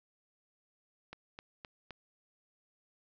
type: click train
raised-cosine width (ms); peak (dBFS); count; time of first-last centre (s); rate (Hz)
0.3; -29; 4; 1.13-1.907; 3.86
effects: resampled to 16000 Hz + 11-bit